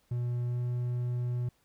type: tone with pitch glide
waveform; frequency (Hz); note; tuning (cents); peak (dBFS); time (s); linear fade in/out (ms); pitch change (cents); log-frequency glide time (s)
triangle; 121.4 to 122.39; B2 to B2; -29 to -15; -27; 0.11-1.49; 5; +14; 0.45-0.6
effects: pink hiss -70 dBFS RMS until 1.64 s